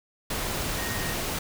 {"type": "tone in noise", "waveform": "sine", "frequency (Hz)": 1864.7, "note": "A#6", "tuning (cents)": 0, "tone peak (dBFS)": -36, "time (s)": [0.78, 1.14], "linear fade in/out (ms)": 5, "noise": "pink", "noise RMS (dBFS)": -30, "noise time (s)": [0.3, 1.39], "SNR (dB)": -9, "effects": []}